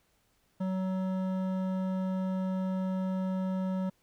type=tone with hard clipping; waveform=sine; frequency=187.6 Hz; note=F#3; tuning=24 cents sharp; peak=-31 dBFS; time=0.6-3.9 s; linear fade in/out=10 ms; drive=12 dB; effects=pink hiss -71 dBFS RMS until 4.02 s